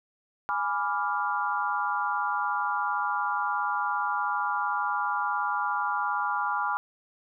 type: chord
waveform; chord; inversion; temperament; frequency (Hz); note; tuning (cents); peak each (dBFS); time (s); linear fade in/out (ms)
sine; G# diminished seventh; none; equal; 830.6 / 987.8 / 1174.7 / 1396.9; G#5 / B5 / D6 / F6; 0 / 0 / 0 / 0; -31; 0.49-6.77; 0
effects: none